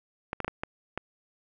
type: clicks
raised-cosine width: 0.5 ms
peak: -16 dBFS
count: 6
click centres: 0.331 / 0.403 / 0.446 / 0.48 / 0.635 / 0.976 s
effects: none